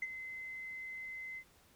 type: tone with ADSR envelope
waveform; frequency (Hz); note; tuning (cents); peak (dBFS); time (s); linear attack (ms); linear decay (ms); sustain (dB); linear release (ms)
sine; 2055; C7; -32; -32; 0.02-1.44; 4; 38; -10; 66
effects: tanh soft clip ceiling -30 dBFS + pink hiss -66 dBFS RMS until 1.75 s